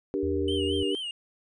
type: chord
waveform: sine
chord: G minor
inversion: second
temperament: just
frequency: 294 / 392 / 470.4 Hz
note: D4 / G4 / Bb4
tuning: +2 / 0 / +16 cents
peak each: -30 / -28 / -33 dBFS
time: 0.14-0.95 s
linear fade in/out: 0 ms
type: tone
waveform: sine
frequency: 82.41 Hz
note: E2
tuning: in tune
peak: -32 dBFS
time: 0.23-0.83 s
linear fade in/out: 0 ms
type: tone with vibrato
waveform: triangle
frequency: 2985 Hz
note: F#7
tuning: 15 cents sharp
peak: -30 dBFS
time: 0.48-1.11 s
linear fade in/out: 2 ms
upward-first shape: sine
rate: 4.5 Hz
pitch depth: 100 cents each way
effects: resampled to 24000 Hz